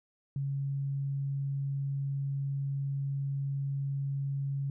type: tone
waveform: sine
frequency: 138.59 Hz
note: C#3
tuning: in tune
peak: -30 dBFS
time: 0.36-4.7 s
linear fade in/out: 2 ms
effects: none